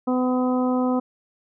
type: harmonic tone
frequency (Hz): 252.7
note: B3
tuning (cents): +40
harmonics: 1 / 2 / 3 / 4 / 5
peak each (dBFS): -20 / -26 / -30 / -32 / -34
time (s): 0.07-1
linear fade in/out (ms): 10
effects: none